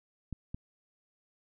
clicks, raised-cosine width 5 ms, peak -25 dBFS, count 2, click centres 0.327 / 0.545 s, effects none

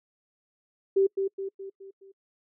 sine tone with echo, 389.3 Hz, G4, 12 cents flat, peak -18 dBFS, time 0.96-1.07 s, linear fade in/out 10 ms, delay 210 ms, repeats 5, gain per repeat -6 dB, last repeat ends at 2.12 s, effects noise-tail reverb RT60 0.1 s tail -26 dB re dry

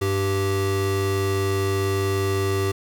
square tone pair together, 98 / 389 Hz, G2 / G4, 0 / -13 cents, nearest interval 2 octaves, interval 2387 cents, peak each -24 dBFS, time 0.01-2.72 s, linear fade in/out 10 ms, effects none

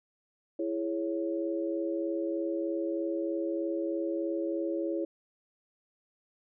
sine chord, C# minor, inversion first, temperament just, 332.6 / 415.8 / 554.4 Hz, E4 / G#4 / C#5, +16 / +2 / 0 cents, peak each -31 / -37 / -35 dBFS, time 0.59-5.05 s, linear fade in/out 5 ms, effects none

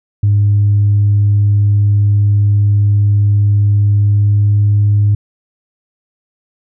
sine tone with pitch glide, 102.5 to 103.15 Hz, G#2 to G#2, -22 to -11 cents, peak -6 dBFS, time 0.23-5.15 s, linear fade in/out 5 ms, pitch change +11 cents, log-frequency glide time 3.98-4.58 s, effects tanh soft clip ceiling -4 dBFS

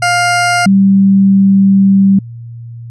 20% pulse / sine tone pair in turn, 704 / 195.17 Hz, F5 / G3, +14 / -7 cents, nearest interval octave + minor seventh, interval 2221 cents, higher first, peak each -4 dBFS, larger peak neither, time 0.02-0.66 / 0.66-2.19 s, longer second, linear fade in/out 5 ms, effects added 117 Hz sine -25 dBFS peak until 2.9 s + resampled to 24000 Hz

